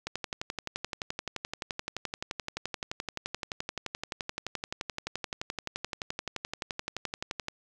click train, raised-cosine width 0.2 ms, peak -16 dBFS, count 87, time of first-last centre 0.07-7.484 s, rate 11.6 Hz, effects none

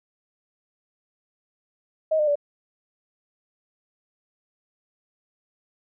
sine tone with pitch steps, 630 / 604.3 / 579.7 Hz, D#5 / D5 / D5, +21 / +49 / -23 cents, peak -18 dBFS, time 2.11-2.356 s, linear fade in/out 10 ms, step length 82 ms, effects none

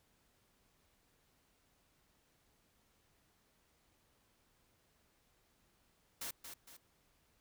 white noise with echo, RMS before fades -43 dBFS, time 6.21-6.31 s, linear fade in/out 5 ms, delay 230 ms, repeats 2, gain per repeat -7 dB, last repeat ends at 6.77 s, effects pink hiss -74 dBFS RMS until 7.4 s

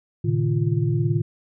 sine tone cluster, 113.7 / 134.3 / 152.7 / 347.3 Hz, A#2 / C3 / D#3 / F4, -43 / +46 / -32 / -10 cents, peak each -22 / -25 / -23 / -29 dBFS, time 0.24-1.22 s, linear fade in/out 10 ms, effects none

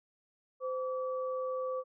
sine tone pair together, 515 / 1148.8 Hz, C5 / D6, -28 / -39 cents, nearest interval octave + major second, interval 1389 cents, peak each -33 / -40 dBFS, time 0.6-1.84 s, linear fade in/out 50 ms, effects none

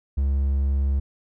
triangle tone, 68.8 Hz, C#2, 12 cents flat, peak -17 dBFS, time 0.17-1 s, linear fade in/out 10 ms, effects none

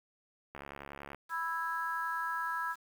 click train, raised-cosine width 0.5 ms, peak -29 dBFS, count 43, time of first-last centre 0.55-1.147 s, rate 70.4 Hz
harmonic tone, 329.6 Hz, E4, in tune, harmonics 3 / 4 / 5, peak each -37 / -37 / -37 dBFS, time 1.29-2.76 s, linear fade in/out 50 ms
effects 9-bit

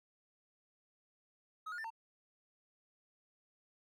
triangle tone with pitch steps, 1272 / 1433 / 1782 / 905 Hz, D#6 / F6 / A6 / A5, +38 / +44 / +22 / +48 cents, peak -39 dBFS, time 1.66-1.904 s, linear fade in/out 10 ms, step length 61 ms, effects none

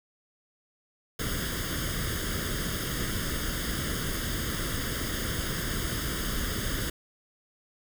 pink noise with comb filter, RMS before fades -31 dBFS, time 1.19-6.9 s, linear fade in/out 5 ms, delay 0.6 ms, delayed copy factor +0.8, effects none

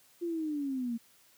sine linear sweep, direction down, 349.7 to 226.6 Hz, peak -31 dBFS, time 0.21-0.98 s, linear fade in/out 20 ms, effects white hiss -63 dBFS RMS until 1.37 s + high-pass 60 Hz 12 dB/octave

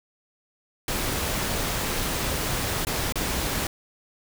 pink noise with dropouts, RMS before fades -27 dBFS, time 0.88-3.67 s, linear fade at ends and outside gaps 2 ms, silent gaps 2.85-2.869 / 3.124-3.156 s, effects none

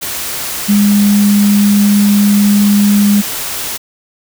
sine tone in noise, 204.4 Hz, G#3, 27 cents flat, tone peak -6 dBFS, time 0.68-3.22 s, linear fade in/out 20 ms, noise white, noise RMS -20 dBFS, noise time 0.01-3.78 s, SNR +11 dB, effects none

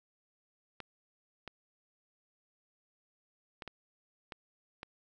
clicks, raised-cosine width 0.3 ms, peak -26 dBFS, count 6, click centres 0.803 / 1.477 / 3.622 / 3.677 / 4.322 / 4.831 s, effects none

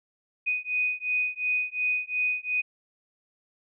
sine beating tone pair, 2489 / 2491.8 Hz, D#7 / D#7, 0 / +2 cents, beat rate 2.8 Hz, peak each -28 dBFS, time 0.46-2.62 s, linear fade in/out 20 ms, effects none

